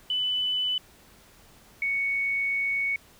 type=tone pair in turn; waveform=sine; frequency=2997 / 2223 Hz; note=F#7 / C#7; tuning=+22 / +4 cents; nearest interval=perfect fourth; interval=518 cents; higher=first; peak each=-24 dBFS; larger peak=neither; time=0.1-0.78 / 1.82-2.96 s; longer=second; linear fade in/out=2 ms; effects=pink hiss -55 dBFS RMS until 3.19 s